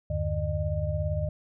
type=tone cluster; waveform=sine; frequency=78.4 / 96 / 149.1 / 607 Hz; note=D#2 / G2 / D3 / D#5; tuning=+14 / -36 / +27 / -43 cents; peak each=-30 / -31 / -32 / -33 dBFS; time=0.1-1.29 s; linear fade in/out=5 ms; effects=none